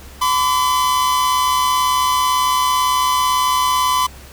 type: tone pair together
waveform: 45% pulse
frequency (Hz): 1013 / 1151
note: B5 / D6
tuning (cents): +44 / -35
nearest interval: major second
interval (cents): 221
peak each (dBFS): -15 / -20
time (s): 0.21-4.07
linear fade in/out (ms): 10
effects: added 67 Hz sine -39 dBFS peak until 4.32 s + pink hiss -41 dBFS RMS until 4.32 s